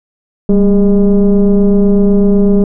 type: tone with frequency modulation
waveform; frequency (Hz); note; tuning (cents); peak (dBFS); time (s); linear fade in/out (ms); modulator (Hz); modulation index
sine; 196; G3; 0; -4; 0.49-2.64; 2; 210; 1
effects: tanh soft clip ceiling -1 dBFS